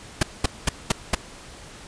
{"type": "noise bursts", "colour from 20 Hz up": "pink", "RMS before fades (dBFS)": -18, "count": 5, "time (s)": [0.21, 1.15], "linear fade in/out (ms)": 5, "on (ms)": 20, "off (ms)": 210, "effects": ["pink hiss -43 dBFS RMS until 1.87 s", "resampled to 22050 Hz"]}